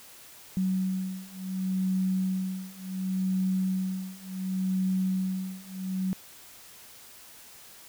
sine beating tone pair, 187.4 / 188.09 Hz, F#3 / F#3, +22 / +29 cents, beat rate 0.69 Hz, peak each -30 / -29 dBFS, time 0.57-6.13 s, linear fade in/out 0 ms, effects white hiss -50 dBFS RMS until 7.88 s

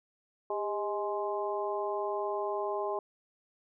harmonic tone with a mistuned harmonic, 209.1 Hz, G#3, 12 cents sharp, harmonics 2 / 3 / 4 / 5, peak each -34 / -36 / -37 / -38 dBFS, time 0.5-2.99 s, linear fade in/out 2 ms, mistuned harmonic 2, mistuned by -62 cents, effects none

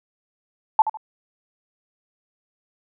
sine tone with echo, 874 Hz, A5, 12 cents flat, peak -9 dBFS, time 0.79-0.82 s, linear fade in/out 2 ms, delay 76 ms, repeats 2, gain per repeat -11 dB, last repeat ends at 0.972 s, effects none

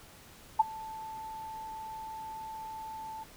sine tone with ADSR envelope, 880 Hz, A5, in tune, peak -16 dBFS, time 0.59-3.24 s, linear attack 11 ms, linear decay 21 ms, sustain -23 dB, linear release 13 ms, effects pink hiss -54 dBFS RMS until 3.36 s

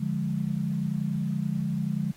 sine chord, D diminished, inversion none, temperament equal with one note detuned, 146.83 / 176.24 / 207.7 Hz, D3 / F3 / Ab3, 0 / +16 / 0 cents, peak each -30 dBFS, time 0-2.12 s, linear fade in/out 10 ms, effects pink hiss -55 dBFS RMS until 2.16 s + AAC 48 kbps

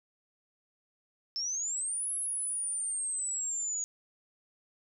sine exponential two-way sweep, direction up then down, 5274 to 10930 to 6740 Hz, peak -31 dBFS, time 1.36-3.84 s, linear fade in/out 0 ms, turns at 2.13 s, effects none

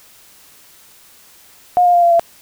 sine tone with pitch steps, 716 / 706.6 / 697.2 / 688 / 678.9 Hz, F5 / F5 / F5 / F5 / F5, +43 / +20 / -3 / -26 / -49 cents, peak -8 dBFS, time 1.77-2.195 s, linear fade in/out 0 ms, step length 85 ms, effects white hiss -46 dBFS RMS until 2.41 s

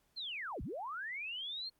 sine linear two-way sweep, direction down then up, 4300 to 32.1 to 4300 Hz, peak -39 dBFS, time 0.16-1.7 s, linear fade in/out 20 ms, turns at 0.62 s, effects pink hiss -75 dBFS RMS until 1.79 s + Opus 48 kbps

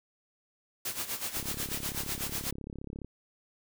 white noise with tremolo, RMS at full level -33 dBFS, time 0.85-2.51 s, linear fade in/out 5 ms, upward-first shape sine, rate 8.1 Hz, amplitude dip 75%
click train, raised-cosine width 3 ms, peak -28 dBFS, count 59, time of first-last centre 1.37-3.046 s, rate 34.6 Hz
effects none

